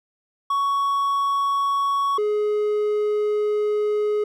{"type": "tone pair in turn", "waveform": "triangle", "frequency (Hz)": [1116, 420.1], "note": ["C#6", "G#4"], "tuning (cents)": [11, 20], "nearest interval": "octave + perfect fourth", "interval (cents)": 1691, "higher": "first", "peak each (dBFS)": -17, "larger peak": "neither", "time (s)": [[0.5, 2.18], [2.18, 4.24]], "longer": "second", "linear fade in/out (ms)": 5, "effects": []}